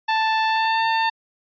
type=tone with pitch glide; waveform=sawtooth; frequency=882 to 899 Hz; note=A5 to A5; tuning=+4 to +37 cents; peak=-14 dBFS; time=0.08-1.1 s; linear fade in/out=10 ms; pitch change=+33 cents; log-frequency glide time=0.47-0.83 s; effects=resampled to 11025 Hz